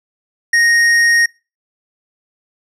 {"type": "tone with hard clipping", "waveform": "sine", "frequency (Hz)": 1864.7, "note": "A#6", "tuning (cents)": 0, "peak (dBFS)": -11, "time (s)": [0.53, 1.26], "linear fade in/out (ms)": 5, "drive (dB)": 12, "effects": ["noise-tail reverb RT60 0.3 s tail -24 dB re dry", "low-pass 10000 Hz 12 dB/octave"]}